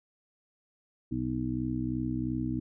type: harmonic tone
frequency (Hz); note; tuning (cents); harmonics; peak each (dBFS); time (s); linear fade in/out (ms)
62.9; B1; +32; 1 / 2 / 3 / 4 / 5; -40 / -35 / -42 / -33 / -34; 1.11-2.6; 10
effects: none